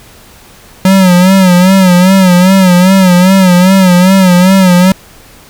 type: tone with vibrato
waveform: square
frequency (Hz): 185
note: F#3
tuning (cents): 0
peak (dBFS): -3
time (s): 0.85-4.92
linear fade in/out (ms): 2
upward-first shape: sine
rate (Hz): 2.5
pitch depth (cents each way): 80
effects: pink hiss -37 dBFS RMS until 5.49 s